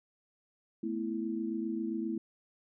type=chord; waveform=sine; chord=A suspended second; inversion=none; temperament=just; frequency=220 / 247.5 / 330 Hz; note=A3 / B3 / E4; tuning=0 / +4 / +2 cents; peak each=-36 / -39 / -35 dBFS; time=0.83-2.18 s; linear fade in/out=5 ms; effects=none